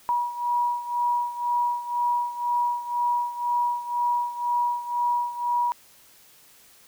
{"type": "beating tone pair", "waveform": "sine", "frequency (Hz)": [963, 965], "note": ["B5", "B5"], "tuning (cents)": [-44, -40], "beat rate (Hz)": 2, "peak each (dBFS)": [-24, -28], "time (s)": [0.09, 5.72], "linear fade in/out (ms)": 0, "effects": ["white hiss -54 dBFS RMS until 6.87 s"]}